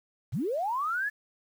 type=linear sweep; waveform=sine; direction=up; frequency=82.41 to 1746 Hz; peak=-27 dBFS; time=0.32-1.1 s; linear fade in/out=20 ms; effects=9-bit